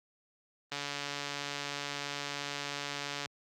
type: click train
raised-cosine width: 0.2 ms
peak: -19 dBFS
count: 364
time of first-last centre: 0.72-3.258 s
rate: 143 Hz
effects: high-pass 80 Hz 12 dB/octave + Opus 24 kbps